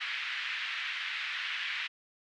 pink band-pass noise, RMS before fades -36 dBFS, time 0-1.88 s, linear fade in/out 20 ms, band 1700 to 3200 Hz, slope 24 dB/octave, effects none

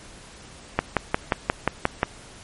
click train, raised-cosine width 0.5 ms, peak -3 dBFS, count 8, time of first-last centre 0.79-2.031 s, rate 5.64 Hz, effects pink hiss -45 dBFS RMS until 2.43 s + MP3 48 kbps

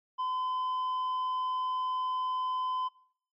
sine tone with tanh clipping, 1019 Hz, C6, 46 cents flat, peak -30 dBFS, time 0.18-2.89 s, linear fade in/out 20 ms, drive 4 dB, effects noise-tail reverb RT60 0.6 s tail -22 dB re dry + MP3 32 kbps

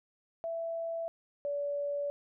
sine tone pair in turn, 664 / 573.8 Hz, E5 / D5, +12 / -40 cents, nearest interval minor third, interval 252 cents, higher first, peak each -33 / -31 dBFS, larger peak second, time 0.44-1.08 / 1.45-2.1 s, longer second, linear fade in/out 0 ms, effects none

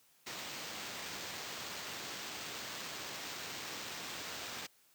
blue noise with sample-and-hold, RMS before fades -44 dBFS, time 0.26-4.67 s, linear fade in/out 10 ms, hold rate 11025 Hz, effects white hiss -68 dBFS RMS until 4.94 s + high-pass 100 Hz 12 dB/octave

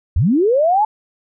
sine linear sweep, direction up, 60.2 to 880 Hz, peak -11 dBFS, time 0.16-0.85 s, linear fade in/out 5 ms, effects none

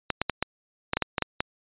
clicks, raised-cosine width 0.3 ms, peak -8 dBFS, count 10, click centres 0.103 / 0.216 / 0.297 / 0.426 / 0.934 / 0.97 / 1.023 / 1.182 / 1.223 / 1.405 s, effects resampled to 8000 Hz

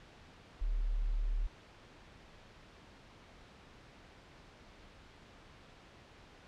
sine tone, 36.71 Hz, D1, in tune, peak -30 dBFS, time 0.61-1.47 s, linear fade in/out 10 ms, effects pink hiss -57 dBFS RMS until 6.47 s + low-pass 4000 Hz 12 dB/octave

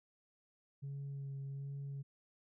sine tone with vibrato, 138.59 Hz, C#3, in tune, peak -39 dBFS, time 0.82-2.03 s, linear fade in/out 20 ms, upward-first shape sine, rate 1.3 Hz, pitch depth 16 cents each way, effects tanh soft clip ceiling -39 dBFS

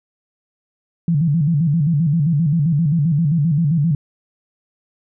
sine tone with vibrato, 155.56 Hz, D#3, in tune, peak -13 dBFS, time 1.08-3.95 s, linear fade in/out 2 ms, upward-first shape square, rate 7.6 Hz, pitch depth 140 cents each way, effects none

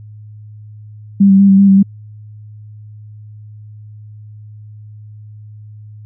sine tone with vibrato, 196 Hz, G3, in tune, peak -4 dBFS, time 1.2-1.83 s, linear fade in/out 10 ms, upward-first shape square, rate 5.2 Hz, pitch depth 19 cents each way, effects added 106 Hz sine -32 dBFS peak until 6.05 s

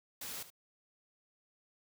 white noise with echo, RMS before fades -43 dBFS, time 0.21-0.43 s, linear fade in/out 5 ms, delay 73 ms, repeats 1, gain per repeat -13 dB, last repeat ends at 0.503 s, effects none

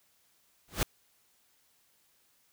pink noise with exponential growth, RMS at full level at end -24 dBFS, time 0.68-0.83 s, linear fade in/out 2 ms, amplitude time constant 32 ms, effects white hiss -69 dBFS RMS until 2.52 s

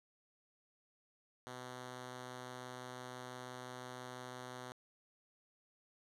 5% pulse tone, 125.9 Hz, B2, 34 cents sharp, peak -35 dBFS, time 1.47-4.72 s, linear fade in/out 0 ms, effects low-pass 10000 Hz 12 dB/octave

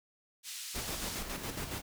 white band-pass noise, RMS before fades -43 dBFS, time 0.43-1.23 s, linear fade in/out 50 ms, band 2700 to 8200 Hz, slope 12 dB/octave
pink noise with tremolo, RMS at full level -38 dBFS, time 0.74-1.82 s, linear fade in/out 20 ms, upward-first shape square, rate 7.2 Hz, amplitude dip 45%
click train, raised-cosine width 3 ms, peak -34 dBFS, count 4, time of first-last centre 1.38-1.773 s, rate 7.64 Hz
effects none

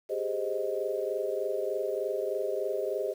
sine chord, Ab major seventh, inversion third, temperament equal, 392 / 415.3 / 523.3 / 622.3 Hz, G4 / Ab4 / C5 / Eb5, 0 / 0 / 0 / 0 cents, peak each -34 dBFS, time 0.09-3.14 s, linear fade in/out 20 ms, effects 9-bit

